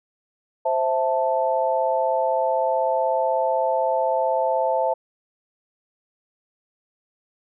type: chord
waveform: sine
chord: A minor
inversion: first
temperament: equal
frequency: 523.3 / 659.3 / 880 Hz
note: C5 / E5 / A5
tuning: 0 / 0 / 0 cents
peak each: -23 dBFS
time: 0.65-4.94 s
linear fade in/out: 10 ms
effects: none